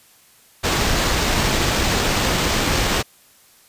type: noise with sample-and-hold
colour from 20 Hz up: pink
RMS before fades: -19 dBFS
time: 0.63-3.03 s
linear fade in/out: 20 ms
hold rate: 11025 Hz
effects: white hiss -52 dBFS RMS until 3.68 s + resampled to 32000 Hz